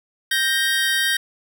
25% pulse tone pair together, 1575.5 / 1864.7 Hz, G6 / A#6, +8 / 0 cents, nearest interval minor third, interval 292 cents, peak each -17 dBFS, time 0.31-1.17 s, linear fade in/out 5 ms, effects none

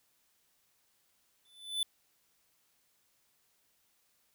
square tone with exponential growth, 3502 Hz, A7, 9 cents flat, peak -28 dBFS, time 1.45-1.83 s, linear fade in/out 2 ms, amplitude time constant 82 ms, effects white hiss -73 dBFS RMS until 4.34 s

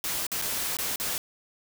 white noise with dropouts, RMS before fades -30 dBFS, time 0.04-1.18 s, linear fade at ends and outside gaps 1 ms, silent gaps 0.267-0.317 / 0.416-0.421 / 0.769-0.787 / 0.959-0.999 s, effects none

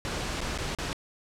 pink noise with dropouts, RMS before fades -32 dBFS, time 0.05-0.93 s, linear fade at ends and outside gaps 0 ms, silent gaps 0.406-0.414 / 0.577-0.586 / 0.749-0.786 s, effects low-pass 7000 Hz 12 dB/octave

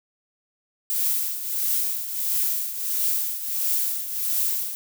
violet noise with tremolo, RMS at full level -22 dBFS, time 0.9-4.75 s, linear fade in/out 0 ms, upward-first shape triangle, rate 1.5 Hz, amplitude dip 70%, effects none

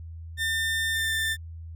30% pulse tone with pitch glide, 1800 to 1784.5 Hz, A6 to A6, +39 to +24 cents, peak -22 dBFS, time 0.37-1.37 s, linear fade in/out 50 ms, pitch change -15 cents, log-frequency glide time 0.92-1.12 s, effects added 82 Hz sine -37 dBFS peak until 1.75 s

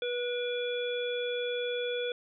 harmonic tone with a mistuned harmonic, 487.8 Hz, B4, 21 cents flat, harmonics 1 / 3 / 5 / 7, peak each -31 / -41 / -42 / -38 dBFS, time 0.02-2.12 s, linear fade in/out 2 ms, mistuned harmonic 5, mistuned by -32 cents, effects none

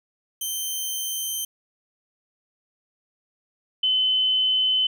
10% pulse / sine tone pair in turn, 3109 / 3040 Hz, G7 / F#7, -15 / +46 cents, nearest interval unison, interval 39 cents, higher first, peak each -18 dBFS, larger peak neither, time 0.41-1.45 / 3.83-4.87 s, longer neither, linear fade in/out 5 ms, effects none

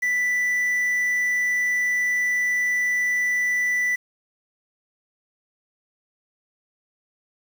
triangle tone with quantisation, 1978 Hz, B6, 2 cents sharp, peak -18 dBFS, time 0.02-3.96 s, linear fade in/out 10 ms, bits 7, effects none

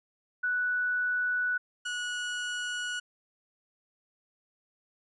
sine / 30% pulse tone pair in turn, 1480 / 1463 Hz, F#6 / F#6, 0 / -20 cents, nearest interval unison, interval 20 cents, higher first, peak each -26 / -29 dBFS, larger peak first, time 0.43-1.58 / 1.85-3 s, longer neither, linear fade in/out 10 ms, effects resampled to 24000 Hz

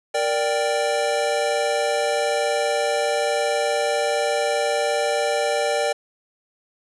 square chord, G minor, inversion first, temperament equal, 466.2 / 587.3 / 784 Hz, Bb4 / D5 / G5, 0 / 0 / 0 cents, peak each -26 / -23 / -26 dBFS, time 0.14-5.93 s, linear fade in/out 10 ms, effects resampled to 24000 Hz + 8-bit

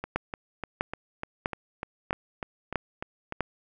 two click trains, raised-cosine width 0.5 ms, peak -18 / -11 dBFS, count 12 / 6, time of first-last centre 0.04-3.324 / 0.16-3.407 s, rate 3.35 / 1.54 Hz, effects none

